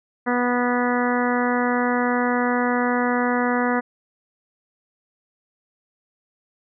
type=harmonic tone; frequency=245.2 Hz; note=B3; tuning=12 cents flat; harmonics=1 / 2 / 3 / 4 / 5 / 6 / 7 / 8; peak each=-22 / -25 / -27 / -28 / -29 / -30 / -30 / -31 dBFS; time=0.26-3.81 s; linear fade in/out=20 ms; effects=none